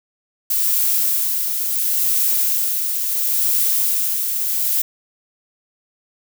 violet noise with tremolo, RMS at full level -17 dBFS, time 0.5-4.82 s, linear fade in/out 5 ms, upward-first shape sine, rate 0.72 Hz, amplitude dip 40%, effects none

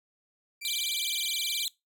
sawtooth tone, 2349 Hz, D7, in tune, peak -35 dBFS, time 0.61-1.65 s, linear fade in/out 10 ms
sawtooth tone with vibrato, 3557 Hz, A7, 18 cents sharp, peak -26 dBFS, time 0.65-1.68 s, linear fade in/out 0 ms, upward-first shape sine, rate 19 Hz, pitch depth 280 cents each way
effects noise-tail reverb RT60 0.2 s tail -22 dB re dry

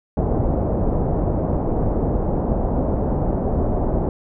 pink low-pass noise, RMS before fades -20 dBFS, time 0.17-4.09 s, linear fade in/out 2 ms, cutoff 750 Hz, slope 24 dB/octave, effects none

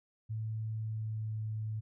sine tone with pitch glide, 110 to 108.8 Hz, A2 to A2, 0 to -19 cents, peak -34 dBFS, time 0.29-1.81 s, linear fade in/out 20 ms, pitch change -19 cents, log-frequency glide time 0.74-1.39 s, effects none

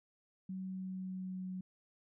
sine tone with pitch glide, 188.2 to 185.39 Hz, F#3 to F#3, +30 to +4 cents, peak -39 dBFS, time 0.49-1.61 s, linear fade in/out 5 ms, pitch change -26 cents, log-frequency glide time 0.63-1.48 s, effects none

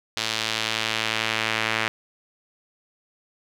sawtooth tone with band-pass filter sweep, 111 Hz, A2, 16 cents sharp, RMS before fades -26 dBFS, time 0.17-1.88 s, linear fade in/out 0 ms, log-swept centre 4000 to 2200 Hz, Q 1.4, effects none

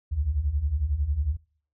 sine beating tone pair, 65.41 / 76.41 Hz, C2 / D#2, 0 / -31 cents, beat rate 11 Hz, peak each -29 / -24 dBFS, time 0.11-1.37 s, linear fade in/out 20 ms, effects noise-tail reverb RT60 0.5 s tail -23 dB re dry

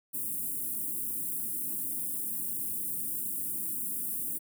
white band-stop noise, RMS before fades -34 dBFS, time 0.13-4.39 s, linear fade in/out 20 ms, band 340 to 8800 Hz, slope 48 dB/octave, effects high-pass 150 Hz 12 dB/octave

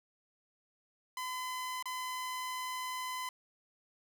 sawtooth tone with dropouts, 1016 Hz, B5, 49 cents sharp, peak -33 dBFS, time 1.17-3.29 s, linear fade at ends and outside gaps 2 ms, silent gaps 1.826-1.856 s, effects none

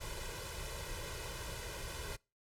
pink noise with comb filter, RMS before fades -43 dBFS, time 0-2.17 s, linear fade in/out 20 ms, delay 2 ms, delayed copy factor +0.8, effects noise-tail reverb RT60 0.3 s tail -26 dB re dry + low-pass 12000 Hz 12 dB/octave

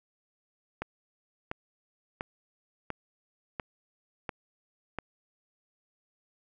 click train, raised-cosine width 0.5 ms, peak -18 dBFS, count 7, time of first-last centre 0.82-4.987 s, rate 1.44 Hz, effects none

